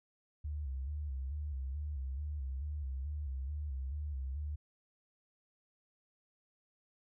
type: tone with vibrato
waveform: sine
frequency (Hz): 70.2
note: C#2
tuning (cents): +22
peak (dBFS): -36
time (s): 0.44-4.56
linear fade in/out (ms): 10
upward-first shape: square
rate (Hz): 2.3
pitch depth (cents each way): 99
effects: none